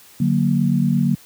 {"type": "chord", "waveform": "sine", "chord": "D augmented", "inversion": "none", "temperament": "equal", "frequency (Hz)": [146.83, 185, 233.1], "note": ["D3", "F#3", "A#3"], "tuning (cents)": [0, 0, 0], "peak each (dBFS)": -19, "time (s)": [0.2, 1.15], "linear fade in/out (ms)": 5, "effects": ["white hiss -47 dBFS RMS until 1.25 s", "high-pass 60 Hz 12 dB/octave"]}